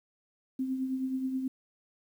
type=tone with tremolo; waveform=sine; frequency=261.6 Hz; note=C4; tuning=in tune; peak=-27 dBFS; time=0.59-1.48 s; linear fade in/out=5 ms; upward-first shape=triangle; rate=9.4 Hz; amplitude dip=55%; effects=10-bit